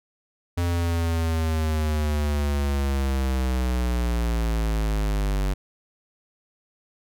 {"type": "linear sweep", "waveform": "square", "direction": "down", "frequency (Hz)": [87.31, 47.81], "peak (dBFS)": -22, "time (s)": [0.57, 5.54], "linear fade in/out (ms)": 10, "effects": []}